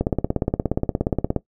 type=click train; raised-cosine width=2 ms; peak=-6 dBFS; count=24; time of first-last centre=0.01-1.363 s; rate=17 Hz; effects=noise-tail reverb RT60 0.1 s tail -17 dB re dry